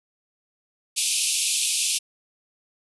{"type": "band-pass noise", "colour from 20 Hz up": "white", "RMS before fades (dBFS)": -24, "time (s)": [0.96, 1.99], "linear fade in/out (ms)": 20, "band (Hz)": [2400, 11000], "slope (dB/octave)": 96, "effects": []}